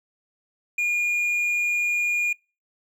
triangle tone with hard clipping, 2428 Hz, D#7, 43 cents flat, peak -22 dBFS, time 0.78-2.33 s, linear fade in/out 5 ms, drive 6 dB, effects noise-tail reverb RT60 0.3 s tail -24 dB re dry

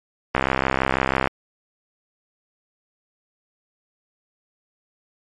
click train, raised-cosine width 0.5 ms, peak -3 dBFS, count 62, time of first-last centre 0.35-1.273 s, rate 66.1 Hz, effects MP3 64 kbps

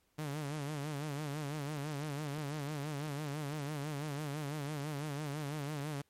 sawtooth tone with vibrato, 146.83 Hz, D3, in tune, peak -33 dBFS, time 0.18-6.02 s, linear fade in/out 10 ms, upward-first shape sine, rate 6 Hz, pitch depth 100 cents each way, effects pink hiss -75 dBFS RMS until 6.09 s + MP3 64 kbps

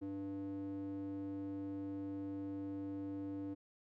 square tone with band-pass filter, 98 Hz, G2, in tune, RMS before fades -43 dBFS, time 0.01-3.55 s, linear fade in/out 20 ms, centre 340 Hz, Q 8.2, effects none

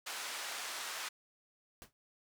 pink band-pass noise, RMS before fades -42 dBFS, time 0.06-1.09 s, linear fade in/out 10 ms, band 1000 to 9800 Hz, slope 12 dB/octave
pink noise with exponential decay, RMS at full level -47 dBFS, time 1.82-1.93 s, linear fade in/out 0 ms, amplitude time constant 22 ms
effects none

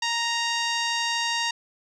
10% pulse tone, 932.3 Hz, A#5, in tune, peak -15 dBFS, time 0.02-1.51 s, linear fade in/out 5 ms, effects resampled to 22050 Hz

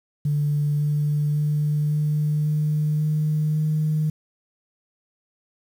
sine tone with pitch steps, 146.83 / 148.02 / 149.22 / 150.44 / 151.66 / 152.89 / 154.13 Hz, D3 / D3 / D3 / D3 / D#3 / D#3 / D#3, 0 / +14 / +28 / +42 / -44 / -30 / -16 cents, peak -18 dBFS, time 0.25-4.1 s, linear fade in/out 5 ms, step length 550 ms, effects tanh soft clip ceiling -14 dBFS + 8-bit

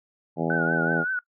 harmonic tone, 82.41 Hz, E2, in tune, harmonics 2 / 3 / 4 / 5 / 6 / 7 / 8 / 9 / 10, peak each -28 / -30 / -31 / -32 / -33 / -33 / -34 / -35 / -35 dBFS, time 0.36-1.05 s, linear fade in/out 50 ms
sine tone with vibrato, 1480 Hz, F#6, in tune, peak -24 dBFS, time 0.5-1.19 s, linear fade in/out 2 ms, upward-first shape triangle, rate 5.3 Hz, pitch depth 80 cents each way
effects noise-tail reverb RT60 0.1 s tail -21 dB re dry

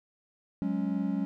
triangle chord, F# suspended second, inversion none, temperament just, 185 / 208.1 / 277.5 Hz, F#3 / G#3 / C#4, 0 / +4 / +2 cents, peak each -30 dBFS, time 0.62-1.25 s, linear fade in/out 0 ms, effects none

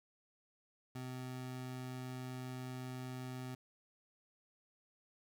25% pulse tone, 127.8 Hz, C3, 40 cents flat, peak -39 dBFS, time 0.95-3.55 s, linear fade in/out 5 ms, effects none

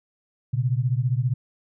sine beating tone pair, 120 / 135 Hz, B2 / C#3, -49 / -45 cents, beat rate 15 Hz, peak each -22 / -24 dBFS, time 0.53-1.34 s, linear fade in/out 10 ms, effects none

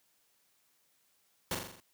pink noise with echo, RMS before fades -33 dBFS, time 1.51-1.55 s, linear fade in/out 2 ms, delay 42 ms, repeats 6, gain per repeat -4 dB, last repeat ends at 1.802 s, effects white hiss -72 dBFS RMS until 1.93 s + high-pass 80 Hz 12 dB/octave

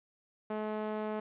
sawtooth tone with band-pass filter, 214.3 Hz, A3, 45 cents flat, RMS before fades -36 dBFS, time 0.5-1.2 s, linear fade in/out 5 ms, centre 610 Hz, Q 0.91, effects resampled to 8000 Hz + 10-bit

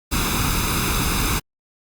pink noise with comb filter, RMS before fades -21 dBFS, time 0.11-1.4 s, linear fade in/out 20 ms, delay 0.8 ms, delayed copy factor +0.65, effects Opus 48 kbps

